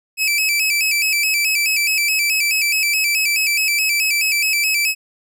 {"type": "tone with vibrato", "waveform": "sawtooth", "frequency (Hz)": 2447, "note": "D#7", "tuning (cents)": -29, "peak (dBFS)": -12, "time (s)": [0.17, 4.95], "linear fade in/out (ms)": 50, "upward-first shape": "square", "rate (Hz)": 4.7, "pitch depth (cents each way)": 84, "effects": []}